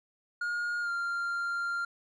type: tone with pitch glide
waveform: triangle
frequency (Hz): 1427 to 1391.2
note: F6 to F6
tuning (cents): +37 to -7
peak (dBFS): -28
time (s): 0.41-1.85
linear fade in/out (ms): 5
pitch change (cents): -44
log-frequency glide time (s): 0.81-0.9
effects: resampled to 22050 Hz